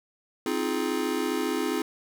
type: chord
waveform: square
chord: F minor seventh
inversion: second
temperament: just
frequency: 261.9 / 314.3 / 349.2 / 419.1 Hz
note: C4 / Eb4 / F4 / Ab4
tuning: +2 / +18 / 0 / +16 cents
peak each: -32 dBFS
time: 0.46-1.82 s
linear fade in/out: 2 ms
effects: none